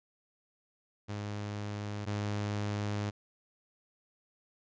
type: tone pair in turn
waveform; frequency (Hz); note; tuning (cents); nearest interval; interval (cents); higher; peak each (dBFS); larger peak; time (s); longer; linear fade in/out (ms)
sawtooth; 103.5 / 103.5; G#2 / G#2; -5 / -5; unison; 0; neither; -32 / -28; second; 1.08-2.06 / 2.06-3.11; second; 20
effects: resampled to 16000 Hz